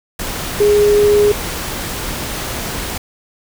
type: tone in noise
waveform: sine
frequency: 413.9 Hz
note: G#4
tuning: 6 cents flat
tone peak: -8 dBFS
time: 0.6-1.32 s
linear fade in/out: 5 ms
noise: pink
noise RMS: -23 dBFS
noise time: 0.19-2.98 s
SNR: +12 dB
effects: none